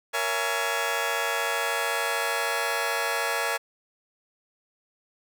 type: chord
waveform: 15% pulse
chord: A# half-diminished seventh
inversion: none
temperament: just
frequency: 466.2 / 559.4 / 671.3 / 839.1 Hz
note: A#4 / C#5 / E5 / G#5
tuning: 0 / +16 / +31 / +18 cents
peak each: -25 dBFS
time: 0.13-3.58 s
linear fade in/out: 20 ms
effects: none